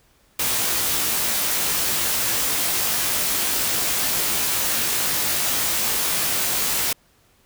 white noise with comb filter, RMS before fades -22 dBFS, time 0.39-6.93 s, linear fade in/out 5 ms, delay 18 ms, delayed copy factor +0.7, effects pink hiss -59 dBFS RMS until 7.45 s

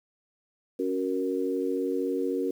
sine chord, F# major, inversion second, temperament equal, 277.2 / 370 / 466.2 Hz, C#4 / F#4 / A#4, 0 / 0 / 0 cents, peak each -30 dBFS, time 0.79-2.51 s, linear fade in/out 5 ms, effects 9-bit

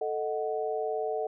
sine chord, D# diminished, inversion second, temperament equal, 440 / 622.3 / 740 Hz, A4 / D#5 / F#5, 0 / 0 / 0 cents, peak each -31 / -34 / -34 dBFS, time 0.01-1.27 s, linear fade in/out 5 ms, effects none

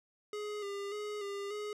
square tone with vibrato, 409.6 Hz, G#4, 24 cents flat, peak -38 dBFS, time 0.33-1.73 s, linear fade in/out 2 ms, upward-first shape square, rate 1.7 Hz, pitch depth 37 cents each way, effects low-pass 8000 Hz 12 dB/octave

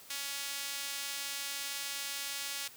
sawtooth tone with high-pass filter, 280.1 Hz, C#4, 18 cents sharp, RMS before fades -39 dBFS, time 0.1-2.68 s, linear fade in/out 5 ms, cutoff 2900 Hz, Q 0.64, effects white hiss -54 dBFS RMS until 2.76 s + high-pass 60 Hz 12 dB/octave

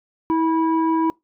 sine tone pair together, 323.9 / 978.2 Hz, E4 / B5, -30 / -17 cents, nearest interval octave + perfect fifth, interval 1913 cents, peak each -16 / -20 dBFS, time 0.3-1.1 s, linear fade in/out 0 ms, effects noise-tail reverb RT60 0.2 s tail -26 dB re dry + tanh soft clip ceiling -12 dBFS

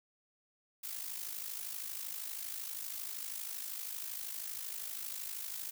blue noise with amplitude modulation, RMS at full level -39 dBFS, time 0.83-5.71 s, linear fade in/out 10 ms, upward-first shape sine, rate 52.7 Hz, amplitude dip 65%, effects none

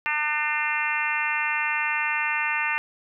harmonic tone, 300 Hz, D4, 37 cents sharp, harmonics 3 / 4 / 5 / 6 / 7 / 8 / 9, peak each -31 / -33 / -32 / -29 / -30 / -31 / -29 dBFS, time 0.06-2.78 s, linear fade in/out 0 ms, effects none

